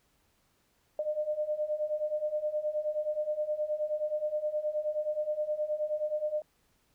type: beating tone pair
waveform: sine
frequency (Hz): 600 / 609.5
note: D5 / D#5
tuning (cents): +37 / -36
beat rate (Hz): 9.5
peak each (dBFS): -34 / -31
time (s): 0.99-6.42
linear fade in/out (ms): 2
effects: pink hiss -71 dBFS RMS until 6.94 s